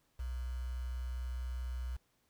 sine tone with quantisation, 62.2 Hz, B1, 13 cents sharp, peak -36 dBFS, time 0.19-1.97 s, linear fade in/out 10 ms, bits 9, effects pink hiss -75 dBFS RMS until 2.29 s

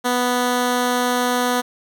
10% pulse tone, 246.9 Hz, B3, in tune, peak -9 dBFS, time 0.04-1.62 s, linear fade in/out 20 ms, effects none

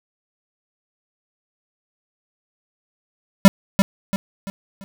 square tone with echo, 196 Hz, G3, in tune, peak -4 dBFS, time 3.45-3.48 s, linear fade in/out 0 ms, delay 340 ms, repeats 4, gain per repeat -8 dB, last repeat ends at 4.84 s, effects none

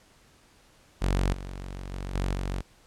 sawtooth tone with level steps, 46.69 Hz, F#1, 16 cents sharp, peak -19 / -32 / -29 / -22 / -25 dBFS, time 1.01-2.62 s, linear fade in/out 20 ms, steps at 1.33 / 1.92 / 2.14 / 2.34 s, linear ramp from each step 5 ms, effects pink hiss -59 dBFS RMS until 2.86 s + low-pass 10000 Hz 12 dB/octave

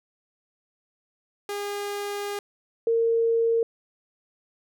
sawtooth / sine tone pair in turn, 407.1 / 458.9 Hz, G#4 / A#4, -35 / -27 cents, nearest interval major second, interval 208 cents, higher second, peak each -25 / -19 dBFS, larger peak second, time 1.49-2.39 / 2.87-3.63 s, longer first, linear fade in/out 2 ms, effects none

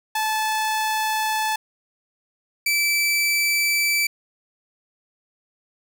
sawtooth tone pair in turn, 869 / 2320 Hz, A5 / D7, -22 / -22 cents, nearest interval octave + perfect fourth, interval 1700 cents, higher second, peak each -17 / -15 dBFS, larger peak second, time 0.15-1.56 / 2.66-4.07 s, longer neither, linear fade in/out 5 ms, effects none

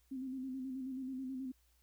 sine tone with vibrato, 261.6 Hz, C4, in tune, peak -39 dBFS, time 0.11-1.52 s, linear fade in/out 10 ms, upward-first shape square, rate 9.3 Hz, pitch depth 40 cents each way, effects added 60 Hz sine -70 dBFS peak until 1.82 s + white hiss -75 dBFS RMS until 1.82 s

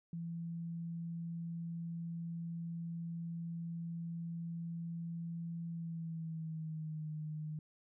sine tone with pitch glide, 167.9 to 153.96 Hz, E3 to D#3, +32 to -18 cents, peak -39 dBFS, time 0.13-7.59 s, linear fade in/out 2 ms, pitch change -150 cents, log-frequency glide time 5.69-7.11 s, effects none

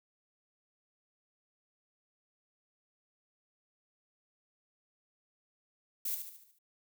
violet noise with echo, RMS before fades -35 dBFS, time 6.05-6.15 s, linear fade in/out 5 ms, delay 73 ms, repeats 6, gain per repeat -6 dB, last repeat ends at 6.588 s, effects none

